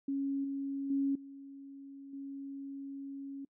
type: tone with level steps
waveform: sine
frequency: 275.9 Hz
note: C#4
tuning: 8 cents flat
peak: -31 / -34 / -28 / -46 / -40 dBFS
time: 0.08-3.45 s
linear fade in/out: 5 ms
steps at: 0.44 / 0.9 / 1.15 / 2.13 s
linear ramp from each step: 5 ms
effects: noise-tail reverb RT60 0.1 s tail -26 dB re dry